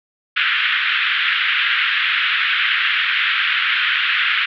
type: band-pass noise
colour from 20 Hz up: pink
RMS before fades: -18 dBFS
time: 0.36-4.46 s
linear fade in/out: 10 ms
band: 1400 to 3400 Hz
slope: 48 dB/octave
effects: none